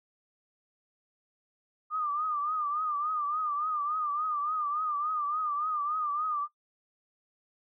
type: tone with vibrato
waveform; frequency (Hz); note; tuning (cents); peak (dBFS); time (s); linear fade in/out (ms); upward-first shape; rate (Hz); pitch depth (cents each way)
sine; 1209; D6; +50; -28; 1.9-6.48; 50; triangle; 3.5; 100
effects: noise-tail reverb RT60 0.1 s tail -20 dB re dry